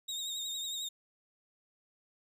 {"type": "tone with vibrato", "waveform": "30% pulse", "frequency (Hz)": 3729, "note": "A#7", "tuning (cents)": 0, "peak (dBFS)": -33, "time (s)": [0.08, 0.89], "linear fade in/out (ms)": 10, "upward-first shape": "triangle", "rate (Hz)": 11, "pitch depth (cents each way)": 56, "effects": []}